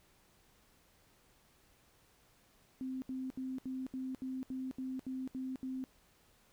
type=tone bursts; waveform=sine; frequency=260.3 Hz; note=C4; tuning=9 cents flat; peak=-37 dBFS; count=11; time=2.81-5.84 s; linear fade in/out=0 ms; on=210 ms; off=72 ms; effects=pink hiss -68 dBFS RMS until 6.52 s